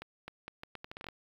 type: accelerating click train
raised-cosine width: 0.3 ms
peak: -26 dBFS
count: 12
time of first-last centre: 0.02-1.087 s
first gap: 260 ms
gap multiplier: 0.77
effects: low-pass 5000 Hz 12 dB/octave + 9-bit